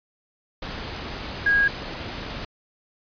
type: tone in noise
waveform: sine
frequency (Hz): 1640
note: G#6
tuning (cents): -22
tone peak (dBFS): -16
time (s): 1.46-1.68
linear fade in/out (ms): 5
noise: pink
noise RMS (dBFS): -33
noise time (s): 0.62-2.45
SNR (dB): +14
effects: resampled to 11025 Hz